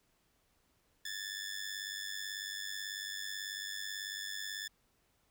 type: ring-modulated tone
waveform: 15% pulse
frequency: 1744 Hz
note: A6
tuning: 16 cents flat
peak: -30 dBFS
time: 1.05-4.68 s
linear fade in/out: 5 ms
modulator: 49.1 Hz
effects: pink hiss -74 dBFS RMS until 5.3 s